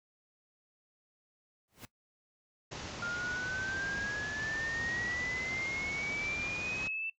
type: noise with exponential growth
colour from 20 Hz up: pink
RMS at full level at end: -43 dBFS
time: 1.68-1.85 s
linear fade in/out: 0 ms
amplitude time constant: 35 ms
type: low-pass noise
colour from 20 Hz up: pink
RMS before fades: -42 dBFS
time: 2.71-6.88 s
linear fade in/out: 10 ms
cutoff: 7100 Hz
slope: 96 dB/octave
type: exponential sweep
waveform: sine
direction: up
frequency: 1396.9 to 2664 Hz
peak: -34 dBFS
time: 3.02-7.1 s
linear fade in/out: 5 ms
effects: noise-tail reverb RT60 0.1 s tail -18 dB re dry + high-pass 60 Hz 12 dB/octave